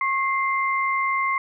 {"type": "tone pair together", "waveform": "sine", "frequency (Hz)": [1087, 2088], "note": ["C#6", "C7"], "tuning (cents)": [-34, -4], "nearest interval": "major seventh", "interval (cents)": 1130, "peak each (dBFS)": [-22, -24], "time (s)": [0.01, 1.38], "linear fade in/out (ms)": 2, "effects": []}